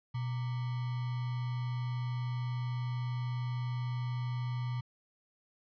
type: tone with sample-and-hold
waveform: sine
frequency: 123.47 Hz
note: B2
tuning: in tune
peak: -32 dBFS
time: 0.14-4.81 s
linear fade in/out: 10 ms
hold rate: 1050 Hz
effects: resampled to 11025 Hz